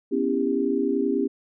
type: chord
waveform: sine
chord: C# half-diminished seventh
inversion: third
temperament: equal with one note detuned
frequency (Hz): 246.9 / 277.2 / 329.6 / 398.6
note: B3 / C#4 / E4 / G4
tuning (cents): 0 / 0 / 0 / +29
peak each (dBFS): -27 / -25 / -29 / -25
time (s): 0.11-1.28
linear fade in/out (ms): 20
effects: none